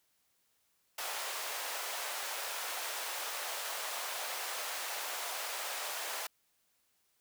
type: high-pass noise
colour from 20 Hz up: pink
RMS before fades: -39 dBFS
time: 0.98-6.27 s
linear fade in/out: 5 ms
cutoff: 590 Hz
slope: 24 dB/octave
effects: white hiss -75 dBFS RMS until 7.2 s